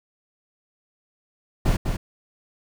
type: noise with echo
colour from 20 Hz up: brown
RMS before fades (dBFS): -19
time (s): 1.65-1.77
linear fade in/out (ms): 10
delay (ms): 200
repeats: 1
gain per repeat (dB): -5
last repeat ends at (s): 1.97
effects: none